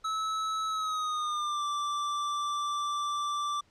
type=tone with pitch glide; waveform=square; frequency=1300 to 1171.6 Hz; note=E6 to D6; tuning=-24 to -5 cents; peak=-30 dBFS; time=0.04-3.61 s; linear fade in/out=10 ms; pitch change=-181 cents; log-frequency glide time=0.68-1.65 s; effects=pink hiss -66 dBFS RMS until 3.7 s + low-pass 6000 Hz 12 dB/octave